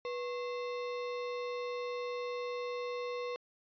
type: tone with sample-and-hold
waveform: sine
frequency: 490 Hz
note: B4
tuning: 14 cents flat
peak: -35 dBFS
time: 0.05-3.36 s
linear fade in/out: 0 ms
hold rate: 1575 Hz
effects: resampled to 11025 Hz